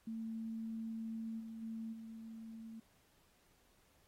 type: tone with level steps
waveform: sine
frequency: 224.3 Hz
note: A3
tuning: 34 cents sharp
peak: -40 / -45 / -41 / -47 dBFS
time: 0.07-2.8 s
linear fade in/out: 5 ms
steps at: 1.39 / 1.61 / 1.92 s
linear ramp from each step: 20 ms
effects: pink hiss -72 dBFS RMS until 4.07 s + AAC 48 kbps